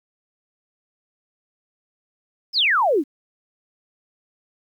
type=exponential sweep; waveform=sine; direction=down; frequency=5420 to 255 Hz; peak=-15 dBFS; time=2.53-3.04 s; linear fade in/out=50 ms; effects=9-bit